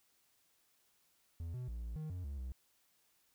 triangle tone with pitch steps, 83.5 / 125.2 / 58.1 / 57.2 / 155.5 / 90.1 / 70.1 / 63.6 Hz, E2 / B2 / A#1 / A#1 / D#3 / F#2 / C#2 / C2, +23 / +24 / -5 / -32 / -1 / -45 / +20 / -48 cents, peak -38 dBFS, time 1.4-2.52 s, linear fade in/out 0 ms, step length 140 ms, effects white hiss -74 dBFS RMS until 3.34 s

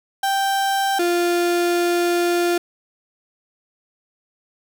35% pulse tone pair in turn, 784 / 348.5 Hz, G5 / F4, 0 / -4 cents, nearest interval octave + major second, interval 1404 cents, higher first, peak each -16 / -15 dBFS, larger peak second, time 0.23-0.99 / 0.99-2.58 s, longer second, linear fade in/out 5 ms, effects none

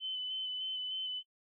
sine tone with vibrato, 3033 Hz, F#7, 42 cents sharp, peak -35 dBFS, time 0-1.23 s, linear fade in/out 50 ms, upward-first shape square, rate 3.3 Hz, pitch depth 15 cents each way, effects noise-tail reverb RT60 0.1 s tail -20 dB re dry

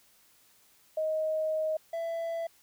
sine / triangle tone pair in turn, 627 / 665.6 Hz, D#5 / E5, +13 / +17 cents, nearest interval minor second, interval 104 cents, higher second, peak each -27 / -29 dBFS, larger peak first, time 0.97-1.77 / 1.93-2.47 s, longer first, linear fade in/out 5 ms, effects white hiss -63 dBFS RMS until 2.62 s

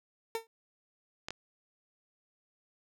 30% pulse tone with exponential decay, 452.6 Hz, A4, 49 cents sharp, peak -27 dBFS, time 0.35-0.47 s, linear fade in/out 1 ms, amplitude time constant 25 ms
clicks, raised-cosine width 0.2 ms, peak -20 dBFS, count 2, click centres 1.285 / 1.306 s
effects none

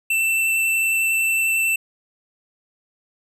square tone with vibrato, 2672 Hz, E7, 23 cents sharp, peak -18 dBFS, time 0.1-1.76 s, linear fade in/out 5 ms, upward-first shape sine, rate 11 Hz, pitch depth 9 cents each way, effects none

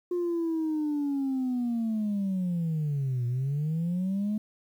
sine linear two-way sweep, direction down then up, 356.9 to 119.2 to 215.4 Hz, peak -24 dBFS, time 0.11-4.38 s, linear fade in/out 5 ms, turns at 3.26 s, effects tanh soft clip ceiling -24 dBFS + 10-bit

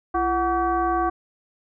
sine tone with frequency modulation, 740 Hz, F#5, in tune, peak -19 dBFS, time 0.14-1.1 s, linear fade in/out 10 ms, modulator 400 Hz, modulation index 1.3, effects none

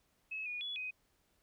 sine tone with pitch steps, 2581 / 2451 / 3403 / 2509 Hz, E7 / D#7 / G#7 / D#7, -37 / -27 / +41 / +14 cents, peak -38 dBFS, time 0.31-0.91 s, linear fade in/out 10 ms, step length 150 ms, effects pink hiss -75 dBFS RMS until 1.42 s

